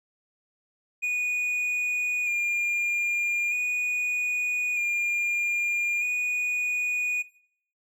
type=tone with vibrato; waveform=triangle; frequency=2436 Hz; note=D#7; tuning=37 cents flat; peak=-22 dBFS; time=1.02-7.23 s; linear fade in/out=20 ms; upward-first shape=square; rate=0.4 Hz; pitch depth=20 cents each way; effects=noise-tail reverb RT60 0.6 s tail -18 dB re dry